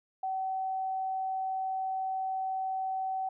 sine tone, 761 Hz, F#5, 48 cents sharp, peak -30 dBFS, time 0.23-3.29 s, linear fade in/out 5 ms, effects none

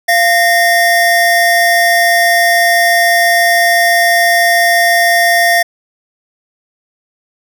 square tone pair together, 690.3 / 1843 Hz, F5 / A#6, -20 / -20 cents, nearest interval octave + perfect fourth, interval 1700 cents, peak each -11 dBFS, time 0.08-5.63 s, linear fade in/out 10 ms, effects none

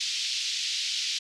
white band-pass noise, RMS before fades -30 dBFS, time 0-1.19 s, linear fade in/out 10 ms, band 2800 to 5300 Hz, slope 24 dB/octave, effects low-pass 10000 Hz 12 dB/octave

